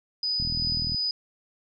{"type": "tone with tremolo", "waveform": "sine", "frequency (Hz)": 4978, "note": "D#8", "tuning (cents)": 0, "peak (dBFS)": -24, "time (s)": [0.23, 1.11], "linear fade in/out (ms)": 2, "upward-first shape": "sine", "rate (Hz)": 2.7, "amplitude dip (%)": 25}
{"type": "click train", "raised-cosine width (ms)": 5, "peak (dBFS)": -22, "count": 23, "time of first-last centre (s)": [0.4, 0.946], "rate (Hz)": 40.3}
{"effects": []}